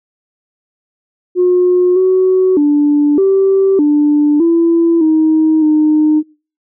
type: tone with pitch steps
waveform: sine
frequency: 360.3 / 373.2 / 292.8 / 387.4 / 295.4 / 335.1 / 314.9 / 306.3 Hz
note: F#4 / F#4 / D4 / G4 / D4 / E4 / D#4 / D#4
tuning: -46 / +15 / -5 / -20 / +10 / +29 / +21 / -27 cents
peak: -6 dBFS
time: 1.35-6.23 s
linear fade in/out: 50 ms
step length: 610 ms
effects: noise-tail reverb RT60 0.4 s tail -26 dB re dry + tanh soft clip ceiling -3 dBFS